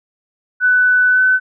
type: tone with pitch glide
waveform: sine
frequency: 1495 to 1512.4 Hz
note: F#6 to F#6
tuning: +17 to +38 cents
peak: -9 dBFS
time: 0.6-1.4 s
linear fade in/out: 50 ms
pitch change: +21 cents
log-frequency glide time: 1.1-1.21 s
effects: none